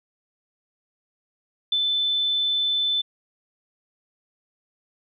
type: tone with ADSR envelope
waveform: sine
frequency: 3520 Hz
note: A7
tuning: in tune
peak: -18 dBFS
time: 1.72-3.02 s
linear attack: 4 ms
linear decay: 55 ms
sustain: -2 dB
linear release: 15 ms
effects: none